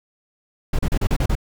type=noise bursts; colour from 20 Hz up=brown; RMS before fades=-18 dBFS; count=7; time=0.73-1.353 s; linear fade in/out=5 ms; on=59 ms; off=35 ms; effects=none